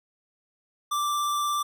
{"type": "tone with vibrato", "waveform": "square", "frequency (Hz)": 1174.7, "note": "D6", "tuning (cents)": 0, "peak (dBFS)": -25, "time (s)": [0.91, 1.63], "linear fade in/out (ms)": 10, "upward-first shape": "sine", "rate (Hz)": 17, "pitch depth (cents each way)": 8, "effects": []}